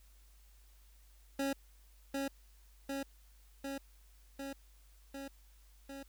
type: tone with echo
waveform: 25% pulse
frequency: 274.8 Hz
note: C#4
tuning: 15 cents flat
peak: -29 dBFS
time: 1.39-1.53 s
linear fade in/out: 5 ms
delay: 750 ms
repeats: 6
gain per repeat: -2 dB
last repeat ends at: 6.03 s
effects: added 50 Hz sine -59 dBFS peak until 6.08 s + white hiss -69 dBFS RMS until 6.08 s